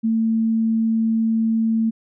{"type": "tone", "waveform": "sine", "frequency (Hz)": 224.3, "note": "A3", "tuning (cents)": 34, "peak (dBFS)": -16, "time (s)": [0.03, 1.91], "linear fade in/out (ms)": 20, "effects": []}